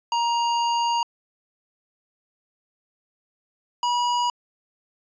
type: tone pair in turn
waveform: square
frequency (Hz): 941 / 968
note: A#5 / B5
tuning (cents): +16 / -35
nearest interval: unison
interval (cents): 49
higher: second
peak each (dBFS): -21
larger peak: neither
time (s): 0.12-1.03 / 3.83-4.3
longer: first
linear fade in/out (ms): 2
effects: resampled to 16000 Hz